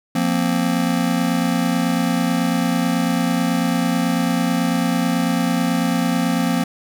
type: chord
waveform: square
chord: F suspended fourth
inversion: none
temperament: just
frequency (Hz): 174.61 / 232.8 / 261.9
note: F3 / Bb3 / C4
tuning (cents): 0 / -2 / +2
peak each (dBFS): -22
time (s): 0.15-6.64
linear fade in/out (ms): 5
effects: none